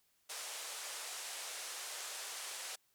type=band-pass noise; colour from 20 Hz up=white; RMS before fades=-45 dBFS; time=0.29-2.76 s; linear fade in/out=10 ms; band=470 to 9900 Hz; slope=24 dB/octave; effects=white hiss -75 dBFS RMS until 2.94 s